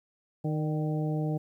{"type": "harmonic tone with a mistuned harmonic", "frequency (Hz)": 154.3, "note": "D#3", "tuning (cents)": -14, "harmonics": [1, 2, 3, 4, 5], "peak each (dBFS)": [-28, -34, -38, -40, -42], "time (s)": [0.44, 1.38], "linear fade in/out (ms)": 10, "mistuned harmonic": 4, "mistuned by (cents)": -40, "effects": ["11-bit"]}